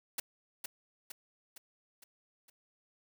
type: noise with echo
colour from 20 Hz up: white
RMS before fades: -35 dBFS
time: 0.18-0.2 s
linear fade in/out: 5 ms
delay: 460 ms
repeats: 5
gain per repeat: -5 dB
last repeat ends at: 2.5 s
effects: none